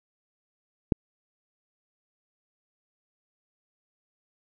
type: click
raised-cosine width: 3 ms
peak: -7 dBFS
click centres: 0.922 s
effects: none